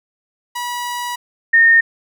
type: tone pair in turn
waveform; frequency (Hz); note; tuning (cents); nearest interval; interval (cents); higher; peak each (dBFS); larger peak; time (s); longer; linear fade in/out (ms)
sawtooth / sine; 971 / 1833; B5 / A#6; -30 / -30; major seventh; 1100; second; -18 / -7; second; 0.55-1.16 / 1.53-1.81; first; 10
effects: none